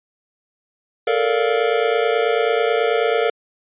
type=chord; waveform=square; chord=Bb major seventh; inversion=third; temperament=just; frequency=437 / 466.2 / 582.7 / 699.2 Hz; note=A4 / Bb4 / D5 / F5; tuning=-12 / 0 / -14 / +2 cents; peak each=-22 / -20 / -25 / -24 dBFS; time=1.07-3.3 s; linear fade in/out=5 ms; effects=resampled to 8000 Hz